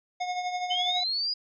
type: tone with tremolo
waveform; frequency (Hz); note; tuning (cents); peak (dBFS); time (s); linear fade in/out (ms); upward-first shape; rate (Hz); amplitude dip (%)
square; 723; F#5; -40; -27; 0.2-1.04; 10; triangle; 12; 60
type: linear sweep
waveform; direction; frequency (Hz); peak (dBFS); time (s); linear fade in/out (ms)
sine; up; 3008 to 4953; -26; 0.7-1.34; 10
effects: resampled to 16000 Hz